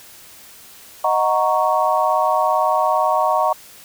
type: chord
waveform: sine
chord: D# minor seventh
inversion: none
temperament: equal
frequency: 622.3 / 740 / 932.3 / 1108.7 Hz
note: D#5 / F#5 / A#5 / C#6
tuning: 0 / 0 / 0 / 0 cents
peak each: -20 dBFS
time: 1.04-3.53 s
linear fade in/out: 5 ms
effects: white hiss -43 dBFS RMS until 3.84 s